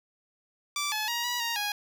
10% pulse tone with pitch steps, 1167 / 857 / 946 / 969 / 934 / 826 Hz, D6 / A5 / A#5 / B5 / A#5 / G#5, -11 / -46 / +25 / -33 / +3 / -10 cents, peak -20 dBFS, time 0.76-1.72 s, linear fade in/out 2 ms, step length 160 ms, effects none

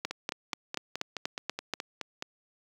two click trains, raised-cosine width 0.2 ms, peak -13 / -17 dBFS, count 8 / 11, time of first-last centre 0.05-1.737 / 0.11-2.224 s, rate 4.15 / 4.73 Hz, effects high-pass 200 Hz 12 dB/octave + 9-bit

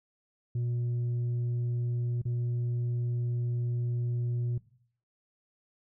sine tone with dropouts, 120.4 Hz, B2, 44 cents flat, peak -25 dBFS, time 0.55-4.58 s, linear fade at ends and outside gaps 5 ms, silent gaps 2.217-2.253 s, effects noise-tail reverb RT60 0.6 s tail -20 dB re dry + tanh soft clip ceiling -27 dBFS

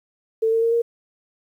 sine tone with pitch steps, 446.6 / 453.4 / 460.2 / 467.2 Hz, A4 / A#4 / A#4 / A#4, +26 / -48 / -22 / +4 cents, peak -16 dBFS, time 0.42-0.82 s, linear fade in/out 10 ms, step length 100 ms, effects 9-bit

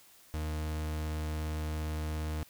40% pulse tone, 77.3 Hz, D#2, 11 cents flat, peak -32 dBFS, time 0.34-2.43 s, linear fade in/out 0 ms, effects white hiss -59 dBFS RMS until 2.49 s

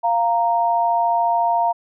sine tone pair together, 696.1 / 930 Hz, F5 / A#5, -6 / -4 cents, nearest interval perfect fourth, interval 502 cents, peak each -18 dBFS, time 0.03-1.73 s, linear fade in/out 20 ms, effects none

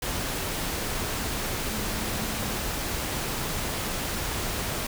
sine tone in noise, 214.6 Hz, A3, 43 cents flat, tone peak -37 dBFS, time 1.7-2.54 s, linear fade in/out 5 ms, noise pink, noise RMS -30 dBFS, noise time 0.02-4.87 s, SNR -10 dB, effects none

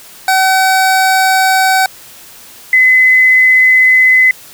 25% pulse / sine tone pair in turn, 760 / 2029 Hz, F#5 / B6, +46 / +46 cents, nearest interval octave + perfect fourth, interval 1700 cents, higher second, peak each -4 dBFS, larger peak neither, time 0.28-1.86 / 2.73-4.31 s, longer neither, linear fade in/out 2 ms, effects white hiss -36 dBFS RMS until 4.53 s

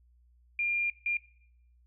sine tone bursts at uneven times, 2400 Hz, D7, 37 cents sharp, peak -27 dBFS, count 2, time 0.59-0.9 / 1.06-1.17 s, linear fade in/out 2 ms, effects noise-tail reverb RT60 0.7 s tail -19 dB re dry + added 60 Hz sine -60 dBFS peak until 1.86 s

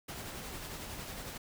pink noise with tremolo, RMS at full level -42 dBFS, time 0.08-1.38 s, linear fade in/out 10 ms, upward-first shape sine, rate 11 Hz, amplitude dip 30%, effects none

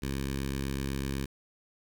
10% pulse tone with notch filter, 68 Hz, C#2, 33 cents flat, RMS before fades -33 dBFS, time 0.02-1.26 s, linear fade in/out 10 ms, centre 730 Hz, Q 0.67, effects 9-bit

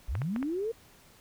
sine linear sweep, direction up, 40.89 to 470.7 Hz, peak -29 dBFS, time 0.08-0.72 s, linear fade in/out 10 ms
clicks, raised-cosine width 0.5 ms, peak -23 dBFS, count 4, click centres 0.153 / 0.218 / 0.362 / 0.428 s
effects pink hiss -58 dBFS RMS until 1.2 s

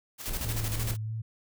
white noise with tremolo, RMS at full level -35 dBFS, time 0.18-0.97 s, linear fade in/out 50 ms, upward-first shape square, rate 13 Hz, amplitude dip 55%
brown noise, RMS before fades -35 dBFS, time 0.27-0.95 s, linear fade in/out 10 ms
sine tone with vibrato, 110 Hz, A2, in tune, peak -31 dBFS, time 0.44-1.22 s, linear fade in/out 10 ms, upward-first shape sine, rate 3.1 Hz, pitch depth 26 cents each way
effects none

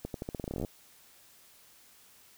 accelerating click train, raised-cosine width 2 ms, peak -22 dBFS, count 17, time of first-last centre 0.05-0.648 s, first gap 92 ms, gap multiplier 0.86, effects white hiss -59 dBFS RMS until 2.37 s

